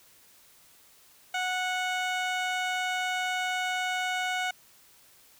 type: tone with low-pass filter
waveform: 15% pulse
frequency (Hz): 736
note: F#5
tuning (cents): -9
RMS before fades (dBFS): -30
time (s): 1.34-4.51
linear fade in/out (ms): 5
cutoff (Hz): 6800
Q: 0.64
effects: white hiss -58 dBFS RMS until 5.39 s